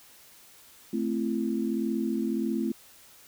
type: chord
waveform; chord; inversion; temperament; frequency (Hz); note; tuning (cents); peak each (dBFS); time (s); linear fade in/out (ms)
sine; A minor; none; equal with one note detuned; 220 / 261.6 / 336.6; A3 / C4 / E4; 0 / 0 / +36; -29 / -31 / -31; 0.93-2.72; 5
effects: white hiss -54 dBFS RMS until 3.27 s